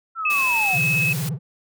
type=linear sweep; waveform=sine; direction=down; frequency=1362 to 676 Hz; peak=-24 dBFS; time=0.15-0.79 s; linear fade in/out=50 ms
type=tone with pitch glide; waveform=sine; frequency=2595 to 2580 Hz; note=E7 to E7; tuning=-28 to -38 cents; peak=-18 dBFS; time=0.25-1.13 s; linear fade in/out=5 ms; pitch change=-10 cents; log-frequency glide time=0.63-0.76 s
type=noise; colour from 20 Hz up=white; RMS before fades=-32 dBFS; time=0.3-1.29 s; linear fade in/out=2 ms
type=tone with vibrato; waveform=triangle; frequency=146.83 Hz; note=D3; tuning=in tune; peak=-21 dBFS; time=0.72-1.39 s; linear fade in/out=50 ms; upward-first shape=sine; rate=17 Hz; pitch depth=270 cents each way
effects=none